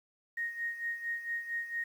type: tone with tremolo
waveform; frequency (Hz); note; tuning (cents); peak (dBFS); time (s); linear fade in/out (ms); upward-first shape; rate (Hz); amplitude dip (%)
sine; 1864.7; A#6; 0; -31; 0.37-1.84; 5; sine; 4.4; 70
effects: 10-bit